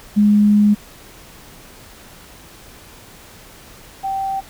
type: tone pair in turn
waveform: sine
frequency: 207.7 / 777.6 Hz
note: G#3 / G5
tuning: 0 / -14 cents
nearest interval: octave + major seventh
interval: 2286 cents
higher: second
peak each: -9 / -19 dBFS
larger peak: first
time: 0.16-0.75 / 4.03-4.41 s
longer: first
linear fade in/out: 20 ms
effects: pink hiss -42 dBFS RMS until 4.49 s